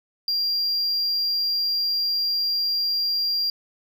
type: tone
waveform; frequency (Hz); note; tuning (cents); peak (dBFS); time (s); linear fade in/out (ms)
sine; 4768; D8; +25; -18; 0.28-3.5; 2
effects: tanh soft clip ceiling -20 dBFS